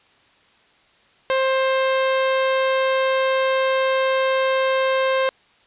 sawtooth tone, 528 Hz, C5, 16 cents sharp, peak -13 dBFS, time 1.3-5.29 s, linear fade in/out 0 ms, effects white hiss -56 dBFS RMS until 5.66 s + resampled to 8000 Hz

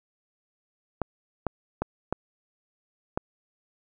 clicks, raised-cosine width 1 ms, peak -12 dBFS, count 5, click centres 1.017 / 1.467 / 1.82 / 2.126 / 3.175 s, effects none

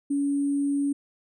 sine tone with sample-and-hold, 282.6 Hz, C#4, 34 cents sharp, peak -22 dBFS, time 0.1-0.93 s, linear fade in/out 10 ms, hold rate 8820 Hz, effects resampled to 22050 Hz

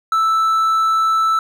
triangle tone, 1318.5 Hz, E6, in tune, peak -11 dBFS, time 0.12-1.39 s, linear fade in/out 2 ms, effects none

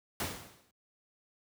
pink noise with exponential decay, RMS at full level -32 dBFS, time 0.2-0.71 s, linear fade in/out 2 ms, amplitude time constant 110 ms, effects high-pass 80 Hz 12 dB/octave

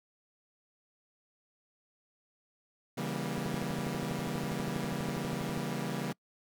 sawtooth chord, C# diminished seventh, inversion none, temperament equal with one note detuned, 138.59 / 164.81 / 196 / 237.7 Hz, C#3 / E3 / G3 / Bb3, 0 / 0 / 0 / +34 cents, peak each -35 dBFS, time 2.97-6.13 s, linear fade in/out 10 ms
click train, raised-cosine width 2 ms, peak -26 dBFS, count 28, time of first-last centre 3.38-5.575 s, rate 12.3 Hz
effects noise-tail reverb RT60 0.1 s tail -26 dB re dry

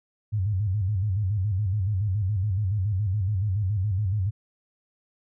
sine tone with vibrato, 99.4 Hz, G2, 25 cents sharp, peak -22 dBFS, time 0.32-4.31 s, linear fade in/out 20 ms, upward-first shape square, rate 7.1 Hz, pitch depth 120 cents each way, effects none

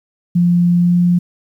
sine tone with pitch glide, 174.61 to 175.82 Hz, F3 to F3, 0 to +12 cents, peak -9 dBFS, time 0.35-1.19 s, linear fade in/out 10 ms, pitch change +12 cents, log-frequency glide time 0.79-0.95 s, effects 8-bit

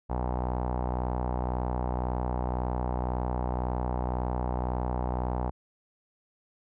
sawtooth tone with low-pass filter, 61.9 Hz, B1, 5 cents sharp, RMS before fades -30 dBFS, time 0.09-5.51 s, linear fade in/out 20 ms, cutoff 860 Hz, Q 3.7, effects none

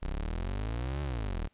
30% pulse exponential two-way sweep, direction up then down, 31.04 to 73.42 to 35.57 Hz, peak -29 dBFS, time 0.02-1.48 s, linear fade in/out 10 ms, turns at 1.02 s, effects pink hiss -71 dBFS RMS until 1.53 s + resampled to 8000 Hz

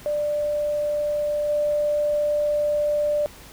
sine tone with level steps, 592 Hz, D5, 14 cents sharp, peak -21 / -19 dBFS, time 0.06-3.26 s, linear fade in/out 0 ms, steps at 1.49 s, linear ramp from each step 2 ms, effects added 50 Hz sine -51 dBFS peak until 3.52 s + pink hiss -45 dBFS RMS until 3.52 s

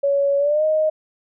sine tone with pitch glide, 561 to 622.5 Hz, C#5 to D#5, +21 to +1 cents, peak -15 dBFS, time 0.03-0.9 s, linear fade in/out 10 ms, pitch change +180 cents, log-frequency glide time 0.38-0.64 s, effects none

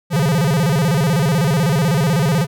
square tone with vibrato, 154.9 Hz, D#3, 7 cents flat, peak -14 dBFS, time 0.1-2.47 s, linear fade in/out 50 ms, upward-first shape square, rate 16 Hz, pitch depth 210 cents each way, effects none

